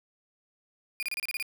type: tone bursts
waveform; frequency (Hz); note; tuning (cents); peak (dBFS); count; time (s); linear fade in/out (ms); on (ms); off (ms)
35% pulse; 2423; D#7; -47; -28; 8; 1-1.426; 0; 27; 30
effects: none